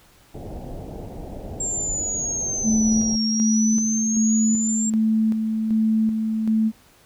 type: low-pass noise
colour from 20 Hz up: pink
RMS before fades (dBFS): -34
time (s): 0.34-3.16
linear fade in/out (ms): 5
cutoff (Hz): 790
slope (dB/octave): 48
type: exponential two-way sweep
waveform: sine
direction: down then up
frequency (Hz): 7459 to 5530 to 7459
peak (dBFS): -23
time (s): 1.6-4.9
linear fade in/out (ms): 5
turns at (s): 3.23
type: tone with tremolo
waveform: sine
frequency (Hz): 220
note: A3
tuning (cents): 0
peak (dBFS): -16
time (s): 2.63-6.72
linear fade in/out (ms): 50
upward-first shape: square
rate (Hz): 1.3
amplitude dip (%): 40
effects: pink hiss -54 dBFS RMS until 7.05 s